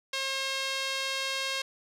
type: tone with band-pass filter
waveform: sawtooth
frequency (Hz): 537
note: C5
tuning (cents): +45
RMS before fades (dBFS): -32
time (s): 0.13-1.62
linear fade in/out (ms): 5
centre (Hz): 3700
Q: 1.2
effects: none